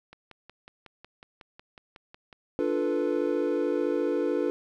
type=click train; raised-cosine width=0.3 ms; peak=-30 dBFS; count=13; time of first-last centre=0.13-2.328 s; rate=5.46 Hz
type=chord; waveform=triangle; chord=B half-diminished seventh; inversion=first; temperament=equal; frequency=293.7 / 349.2 / 440 / 493.9 Hz; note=D4 / F4 / A4 / B4; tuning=0 / 0 / 0 / 0 cents; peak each=-28 dBFS; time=2.59-4.5 s; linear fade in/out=0 ms
effects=none